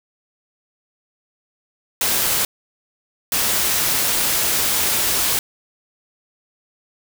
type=noise bursts at uneven times; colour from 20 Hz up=white; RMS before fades=-19 dBFS; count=2; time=2.01-2.45 / 3.32-5.39 s; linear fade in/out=2 ms; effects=none